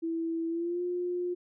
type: tone with pitch glide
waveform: sine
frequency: 329.6 to 355.3 Hz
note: E4 to F4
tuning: 0 to +30 cents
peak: -29 dBFS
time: 0.02-1.35 s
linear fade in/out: 20 ms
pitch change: +130 cents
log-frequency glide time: 0.48-0.82 s
effects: none